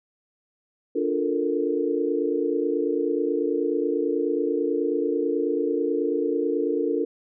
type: chord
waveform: sine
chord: Bb major seventh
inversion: first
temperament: just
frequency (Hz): 291.4 / 349.6 / 437 / 466.2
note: D4 / F4 / A4 / Bb4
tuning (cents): -13 / +2 / -12 / 0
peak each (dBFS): -27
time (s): 0.95-7.05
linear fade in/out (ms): 10
effects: none